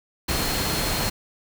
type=tone in noise; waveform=sine; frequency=4242 Hz; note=C8; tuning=23 cents sharp; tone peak=-32 dBFS; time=0.28-1.1 s; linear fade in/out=10 ms; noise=pink; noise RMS=-25 dBFS; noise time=0.28-1.1 s; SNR=-10 dB; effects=none